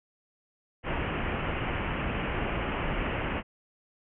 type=low-pass noise; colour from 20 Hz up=pink; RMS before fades=-31 dBFS; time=0.83-3.43 s; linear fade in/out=50 ms; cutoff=3000 Hz; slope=96 dB/octave; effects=none